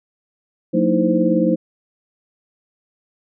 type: tone cluster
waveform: sine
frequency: 180.7 / 228.1 / 306.7 / 325.3 / 519 Hz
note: F#3 / A#3 / D#4 / E4 / C5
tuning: -41 / -37 / -25 / -23 / -14 cents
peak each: -20 dBFS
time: 0.73-1.56 s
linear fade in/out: 20 ms
effects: none